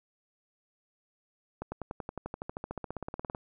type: accelerating click train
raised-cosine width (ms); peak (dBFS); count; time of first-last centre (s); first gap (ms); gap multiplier
1; -22; 25; 1.62-3.349; 100; 0.97
effects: none